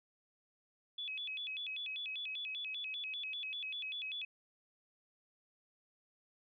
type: tone with vibrato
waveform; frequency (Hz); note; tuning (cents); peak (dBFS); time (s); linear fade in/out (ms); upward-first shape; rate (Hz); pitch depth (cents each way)
sine; 2960; F#7; 0; -39; 0.98-4.25; 5; square; 5.1; 260
effects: none